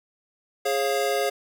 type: chord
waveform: square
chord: Db major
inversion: second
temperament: equal with one note detuned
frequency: 415.3 / 543.3 / 698.5 Hz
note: Ab4 / Db5 / F5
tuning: 0 / -35 / 0 cents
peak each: -27 / -27 / -28 dBFS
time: 0.65-1.3 s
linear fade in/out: 10 ms
effects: 9-bit